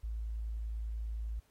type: tone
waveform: sine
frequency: 55 Hz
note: A1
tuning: in tune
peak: -35 dBFS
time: 0.03-1.4 s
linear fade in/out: 10 ms
effects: pink hiss -71 dBFS RMS until 1.5 s + AAC 48 kbps